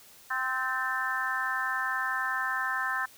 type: harmonic tone with a mistuned harmonic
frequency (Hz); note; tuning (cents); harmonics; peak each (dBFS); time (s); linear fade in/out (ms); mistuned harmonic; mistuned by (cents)
260; C4; -11; 3 / 4 / 5 / 6 / 7; -39 / -34 / -35 / -33 / -32; 0.3-3.06; 10; 7; -34
effects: white hiss -54 dBFS RMS until 3.17 s